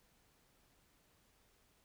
silence, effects pink hiss -72 dBFS RMS until 1.84 s

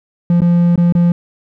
triangle tone with dropouts, 173.1 Hz, F3, 15 cents flat, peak -6 dBFS, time 0.3-1.12 s, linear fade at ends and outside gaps 2 ms, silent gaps 0.406-0.418 / 0.758-0.777 / 0.924-0.951 s, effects none

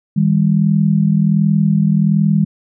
sine tone pair together, 159.06 / 200.4 Hz, D#3 / G3, +38 / +38 cents, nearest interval major third, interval 400 cents, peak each -13 dBFS, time 0.16-2.45 s, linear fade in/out 10 ms, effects none

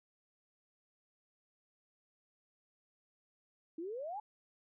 sine exponential sweep, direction up, 312.9 to 873 Hz, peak -39 dBFS, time 3.78-4.2 s, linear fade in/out 5 ms, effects none

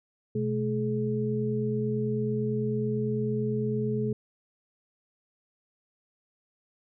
sine tone cluster, 126.3 / 215.3 / 424.6 Hz, B2 / A3 / G#4, +39 / -37 / +38 cents, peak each -30 dBFS, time 0.35-4.13 s, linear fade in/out 5 ms, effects none

